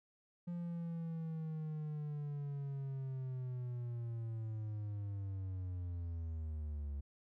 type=linear sweep; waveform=triangle; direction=down; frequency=174.61 to 69.9 Hz; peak=-37 dBFS; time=0.47-7.01 s; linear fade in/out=10 ms; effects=none